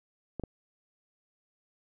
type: clicks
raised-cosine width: 2 ms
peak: -22 dBFS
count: 2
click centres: 0.397 / 0.437 s
effects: none